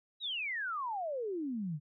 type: exponential sweep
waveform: sine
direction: down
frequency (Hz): 3951 to 140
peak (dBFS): -34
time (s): 0.2-1.8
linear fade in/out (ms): 50
effects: none